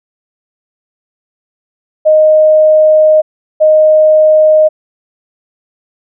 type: tone pair in turn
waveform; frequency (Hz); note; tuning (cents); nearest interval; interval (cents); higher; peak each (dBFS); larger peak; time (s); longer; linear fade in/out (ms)
sine; 620 / 620; D#5 / D#5; -6 / -6; unison; 0; neither; -3; neither; 2.05-3.22 / 3.6-4.69; first; 20
effects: none